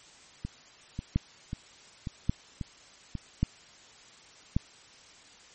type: two click trains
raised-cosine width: 5 ms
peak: -12 / -21 dBFS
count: 4 / 6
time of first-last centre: 1.16-4.565 / 0.45-3.153 s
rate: 0.881 / 1.85 Hz
effects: white hiss -54 dBFS RMS until 5.54 s + MP3 32 kbps